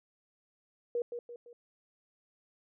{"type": "tone with echo", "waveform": "sine", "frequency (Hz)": 478, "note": "A#4", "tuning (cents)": 43, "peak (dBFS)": -29, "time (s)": [0.95, 1.02], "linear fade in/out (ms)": 2, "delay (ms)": 170, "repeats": 3, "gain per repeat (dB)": -7, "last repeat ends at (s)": 1.53, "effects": []}